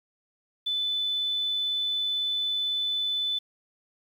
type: tone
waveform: sine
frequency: 3502 Hz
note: A7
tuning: 9 cents flat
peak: -25 dBFS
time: 0.66-3.39 s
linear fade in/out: 10 ms
effects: 9-bit